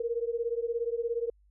sine beating tone pair, 460.8 / 477.8 Hz, A#4 / A#4, -20 / +43 cents, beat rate 17 Hz, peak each -31 / -32 dBFS, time 0-1.3 s, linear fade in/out 5 ms, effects added 50 Hz sine -60 dBFS peak until 1.5 s

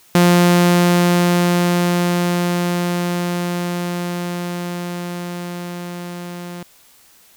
sawtooth tone with level ramp, 175.5 Hz, F3, 9 cents sharp, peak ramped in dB -5 to -25 dBFS, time 0.15-6.63 s, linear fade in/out 2 ms, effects white hiss -50 dBFS RMS until 7.36 s

